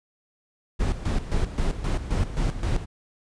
brown noise with tremolo, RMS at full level -23 dBFS, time 0.79-2.86 s, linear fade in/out 20 ms, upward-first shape square, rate 3.8 Hz, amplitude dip 70%, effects resampled to 22050 Hz

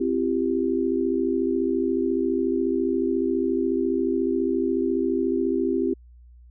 sine chord, C major, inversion none, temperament equal with one note detuned, 261.6 / 337.7 / 392 Hz, C4 / E4 / G4, 0 / +42 / 0 cents, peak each -25 dBFS, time 0-5.94 s, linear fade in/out 10 ms, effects added 60 Hz sine -46 dBFS peak until 6.5 s

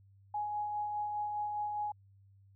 sine tone with tremolo, 835 Hz, G#5, 9 cents sharp, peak -32 dBFS, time 0.34-1.92 s, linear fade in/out 5 ms, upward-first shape sine, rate 4.9 Hz, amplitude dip 30%, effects added 98 Hz sine -59 dBFS peak until 2.55 s

